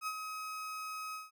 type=tone with ADSR envelope; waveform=35% pulse; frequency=1269 Hz; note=D#6; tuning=34 cents sharp; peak=-32 dBFS; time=0.01-1.31 s; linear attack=59 ms; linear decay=56 ms; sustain=-6 dB; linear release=170 ms; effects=none